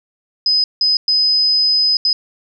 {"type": "tone bursts at uneven times", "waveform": "sine", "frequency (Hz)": 5030, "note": "D#8", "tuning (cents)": 18, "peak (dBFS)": -11, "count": 4, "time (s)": [[0.46, 0.64], [0.81, 0.97], [1.08, 1.97], [2.05, 2.13]], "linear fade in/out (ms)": 2, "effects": []}